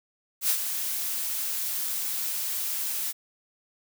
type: noise with ADSR envelope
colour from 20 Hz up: blue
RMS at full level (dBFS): -22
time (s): 0.41-3.13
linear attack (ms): 84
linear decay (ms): 74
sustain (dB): -8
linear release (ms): 30
effects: none